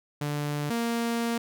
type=tone pair in turn; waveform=sawtooth; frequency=146.83 / 233.1 Hz; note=D3 / A#3; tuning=0 / 0 cents; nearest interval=minor sixth; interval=800 cents; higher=second; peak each=-24 / -22 dBFS; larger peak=second; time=0.21-0.7 / 0.7-1.38 s; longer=second; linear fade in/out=5 ms; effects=none